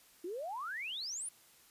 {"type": "exponential sweep", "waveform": "sine", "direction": "up", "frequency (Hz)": [329.6, 10270], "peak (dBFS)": -38, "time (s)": [0.24, 1.29], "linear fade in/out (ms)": 5, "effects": ["white hiss -63 dBFS RMS until 1.7 s", "resampled to 32000 Hz"]}